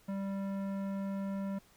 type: tone with tanh clipping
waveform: sine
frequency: 196 Hz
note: G3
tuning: in tune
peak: -36 dBFS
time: 0.08-1.59 s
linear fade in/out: 10 ms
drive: 15 dB
effects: pink hiss -64 dBFS RMS until 1.76 s